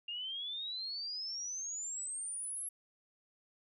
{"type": "exponential sweep", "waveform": "sine", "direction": "up", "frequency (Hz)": [2794, 11280], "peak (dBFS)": -38, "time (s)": [0.08, 2.69], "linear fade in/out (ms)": 5, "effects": []}